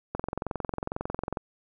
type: click train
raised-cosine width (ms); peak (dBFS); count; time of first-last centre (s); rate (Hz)
1; -16; 28; 0.15-1.372; 22.1
effects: none